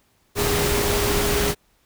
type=tone in noise; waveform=sine; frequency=409.4 Hz; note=G#4; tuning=25 cents flat; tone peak=-24 dBFS; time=0.35-1.55 s; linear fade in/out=50 ms; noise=pink; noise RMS=-22 dBFS; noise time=0.35-1.55 s; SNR=-5 dB; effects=pink hiss -63 dBFS RMS until 1.85 s